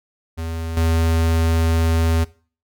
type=tone with level steps; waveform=square; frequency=82 Hz; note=E2; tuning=9 cents flat; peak=-25 / -16 dBFS; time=0.37-2.25 s; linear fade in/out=20 ms; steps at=0.77 s; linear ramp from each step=2 ms; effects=noise-tail reverb RT60 0.4 s tail -20 dB re dry